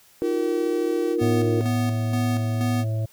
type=tone; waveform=sawtooth; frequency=383 Hz; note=G4; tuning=40 cents flat; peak=-30 dBFS; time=0.21-1.17 s; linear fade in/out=50 ms
type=chord; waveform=sine; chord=Eb suspended second; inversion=none; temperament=equal; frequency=311.1 / 349.2 / 466.2 Hz; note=Eb4 / F4 / Bb4; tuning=0 / 0 / 0 cents; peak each=-27 / -24 / -25 dBFS; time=0.22-1.61 s; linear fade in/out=0 ms
type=tone with tremolo; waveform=square; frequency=246.9 Hz; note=B3; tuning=in tune; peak=-24 dBFS; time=1.18-2.85 s; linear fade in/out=50 ms; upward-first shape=square; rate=2.1 Hz; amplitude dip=55%
type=harmonic tone; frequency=110 Hz; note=A2; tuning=in tune; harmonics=1 / 3 / 5 / 6; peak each=-22 / -40 / -37 / -39 dBFS; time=1.21-3.06 s; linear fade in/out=10 ms
effects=white hiss -55 dBFS RMS until 3.12 s